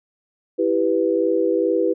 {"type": "chord", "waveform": "sine", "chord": "E minor", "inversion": "none", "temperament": "equal", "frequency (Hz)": [329.6, 392, 493.9], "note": ["E4", "G4", "B4"], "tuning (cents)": [0, 0, 0], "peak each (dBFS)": [-21, -21, -20], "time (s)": [0.58, 1.94], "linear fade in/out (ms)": 20, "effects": []}